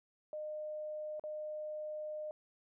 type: tone with dropouts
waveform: sine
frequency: 610 Hz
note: D#5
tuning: 34 cents flat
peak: -39 dBFS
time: 0.33-2.31 s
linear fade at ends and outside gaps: 1 ms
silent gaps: 1.196-1.238 s
effects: none